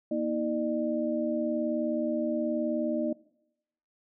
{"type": "tone cluster", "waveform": "sine", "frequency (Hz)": [238.8, 317.8, 602], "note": ["A#3", "D#4", "D5"], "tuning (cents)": [42, 37, 43], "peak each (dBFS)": -31, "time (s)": [0.11, 3.13], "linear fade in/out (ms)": 5, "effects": ["noise-tail reverb RT60 0.8 s tail -20 dB re dry"]}